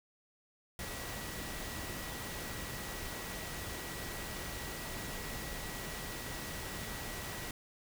sine tone in noise, 1930 Hz, B6, 40 cents flat, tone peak -50 dBFS, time 0.79-7.51 s, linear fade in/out 2 ms, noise pink, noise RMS -42 dBFS, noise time 0.79-7.51 s, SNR -11 dB, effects none

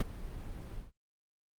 brown noise with ADSR envelope, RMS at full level -22 dBFS, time 0-0.92 s, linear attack 5 ms, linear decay 23 ms, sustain -20 dB, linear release 170 ms, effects Opus 32 kbps

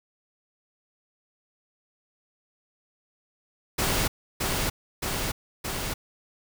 pink noise with echo, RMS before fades -25 dBFS, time 3.78-4.08 s, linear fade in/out 10 ms, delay 620 ms, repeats 3, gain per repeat -2 dB, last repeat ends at 5.94 s, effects none

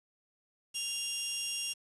15% pulse tone pair together, 2794 / 3317 Hz, F7 / G#7, 0 / -3 cents, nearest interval minor third, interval 297 cents, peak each -27 / -34 dBFS, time 0.74-1.74 s, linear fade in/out 20 ms, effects resampled to 24000 Hz + 9-bit

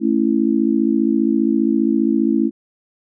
sine chord, A major, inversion none, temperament just, 220 / 275 / 330 Hz, A3 / C#4 / E4, 0 / -14 / +2 cents, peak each -18 dBFS, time 0-2.51 s, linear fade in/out 50 ms, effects none

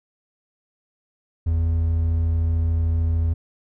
triangle tone pair together, 49 / 82.41 Hz, G1 / E2, 0 / 0 cents, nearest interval major sixth, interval 900 cents, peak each -28 / -16 dBFS, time 1.46-3.34 s, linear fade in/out 10 ms, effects none

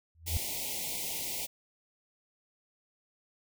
sine tone with exponential growth, 82 Hz, E2, 9 cents flat, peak -24 dBFS, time 0.15-0.37 s, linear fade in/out 0 ms, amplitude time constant 47 ms
white band-stop noise, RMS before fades -36 dBFS, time 0.26-1.47 s, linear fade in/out 20 ms, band 950 to 2000 Hz, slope 96 dB/octave
effects none

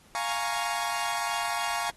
sawtooth chord, Bb minor seventh, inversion second, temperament equal, 698.5 / 830.6 / 932.3 / 1108.7 Hz, F5 / Ab5 / Bb5 / Db6, 0 / 0 / 0 / 0 cents, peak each -30 dBFS, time 0.15-1.9 s, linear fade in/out 0 ms, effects pink hiss -58 dBFS RMS until 1.96 s + AAC 32 kbps

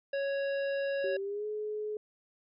harmonic tone, 554.4 Hz, C#5, in tune, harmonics 1 / 3 / 5 / 7 / 9, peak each -30 / -40 / -46 / -53 / -56 dBFS, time 0.13-1.17 s, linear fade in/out 5 ms
sine tone with pitch glide, 387 to 424.5 Hz, G4 to G#4, -22 to +38 cents, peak -33 dBFS, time 1.04-1.97 s, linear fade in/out 2 ms, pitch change +160 cents, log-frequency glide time 1.17-1.46 s
effects none

